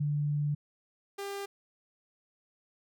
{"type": "tone pair in turn", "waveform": ["sine", "sawtooth"], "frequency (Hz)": [146.83, 398.8], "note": ["D3", "G4"], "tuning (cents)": [0, 30], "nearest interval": "octave + perfect fourth", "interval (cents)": 1730, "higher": "second", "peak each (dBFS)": [-27, -32], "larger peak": "first", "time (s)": [[0, 0.55], [1.18, 1.46]], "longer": "first", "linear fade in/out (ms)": 10, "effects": []}